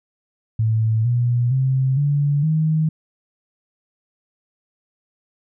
sine tone with pitch steps, 111 / 121.05 / 132 / 143.95 / 156.98 Hz, A2 / B2 / C3 / D3 / D#3, +16 / -34 / +16 / -34 / +16 cents, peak -15 dBFS, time 0.59-2.89 s, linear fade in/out 5 ms, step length 460 ms, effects none

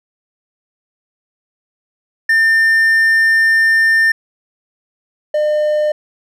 triangle tone pair in turn, 1800 / 603.6 Hz, A6 / D5, +39 / +47 cents, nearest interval octave + perfect fifth, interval 1892 cents, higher first, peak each -7 / -10 dBFS, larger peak first, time 2.29-4.12 / 5.34-5.92 s, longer first, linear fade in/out 5 ms, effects none

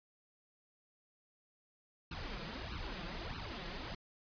pink noise with flanger, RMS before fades -43 dBFS, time 2.11-3.95 s, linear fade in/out 5 ms, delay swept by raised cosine 0.73 to 5.93 ms, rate 1.6 Hz, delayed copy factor +1, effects resampled to 11025 Hz

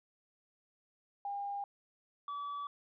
sine / triangle tone pair in turn, 805 / 1147.4 Hz, G5 / D6, +46 / -41 cents, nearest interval tritone, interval 613 cents, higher second, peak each -36 / -36 dBFS, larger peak neither, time 1.25-1.64 / 2.28-2.67 s, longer neither, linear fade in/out 2 ms, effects resampled to 11025 Hz + 13-bit

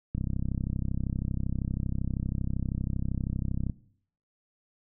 click train, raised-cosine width 5 ms, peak -18 dBFS, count 117, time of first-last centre 0.15-3.697 s, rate 32.7 Hz, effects noise-tail reverb RT60 0.6 s tail -18 dB re dry

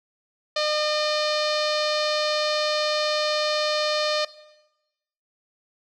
sawtooth tone with low-pass filter, 606 Hz, D#5, 46 cents flat, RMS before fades -24 dBFS, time 0.56-4.25 s, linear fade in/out 5 ms, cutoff 4500 Hz, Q 4.2, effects noise-tail reverb RT60 1.0 s tail -17 dB re dry

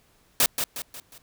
white noise with echo, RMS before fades -19 dBFS, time 0.4-0.46 s, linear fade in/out 2 ms, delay 180 ms, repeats 4, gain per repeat -7 dB, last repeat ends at 1.18 s, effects pink hiss -62 dBFS RMS until 1.22 s

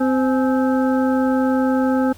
harmonic tone with a mistuned harmonic, 260 Hz, C4, 11 cents flat, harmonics 1 / 2 / 3 / 5 / 6, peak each -16 / -22 / -26 / -30 / -32 dBFS, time 0-2.13 s, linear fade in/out 10 ms, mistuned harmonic 3, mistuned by +130 cents, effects added 90 Hz sine -47 dBFS peak until 2.17 s + pink hiss -47 dBFS RMS until 2.17 s

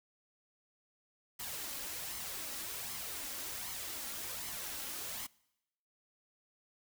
white noise with flanger, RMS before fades -42 dBFS, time 1.39-5.27 s, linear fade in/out 10 ms, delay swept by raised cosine 0.95 to 3.65 ms, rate 1.3 Hz, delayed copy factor +0.5, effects noise-tail reverb RT60 0.9 s tail -24 dB re dry

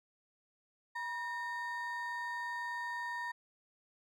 triangle ring-modulated tone, 1396.9 Hz, F6, in tune, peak -32 dBFS, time 0.95-3.32 s, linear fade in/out 10 ms, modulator 434 Hz, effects none

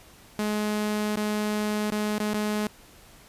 sawtooth tone with dropouts, 211 Hz, G#3, 28 cents sharp, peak -21 dBFS, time 0.39-2.67 s, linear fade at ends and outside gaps 0 ms, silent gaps 1.158-1.171 / 1.903-1.921 / 2.183-2.202 / 2.335-2.343 s, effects pink hiss -52 dBFS RMS until 3.28 s + resampled to 32000 Hz

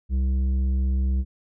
sine tone with tanh clipping, 65.41 Hz, C2, in tune, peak -21 dBFS, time 0.09-1.25 s, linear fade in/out 50 ms, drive 8 dB, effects none

